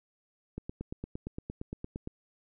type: click train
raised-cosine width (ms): 3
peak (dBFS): -24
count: 14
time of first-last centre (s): 0.58-2.074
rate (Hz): 8.7
effects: none